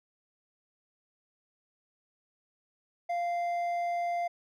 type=tone with hard clipping; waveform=sine; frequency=695 Hz; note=F5; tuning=9 cents flat; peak=-30 dBFS; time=3.09-4.28 s; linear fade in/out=10 ms; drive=5 dB; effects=none